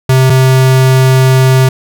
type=tone pair in turn; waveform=square; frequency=130.81 / 130.81 Hz; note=C3 / C3; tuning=0 / 0 cents; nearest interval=unison; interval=0 cents; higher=neither; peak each=-5 dBFS; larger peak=neither; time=0.09-0.3 / 0.3-1.69 s; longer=second; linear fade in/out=5 ms; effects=none